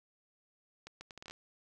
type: accelerating click train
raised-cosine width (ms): 0.2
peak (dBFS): -30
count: 9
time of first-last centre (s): 0.87-1.31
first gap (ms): 140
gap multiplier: 0.7
effects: none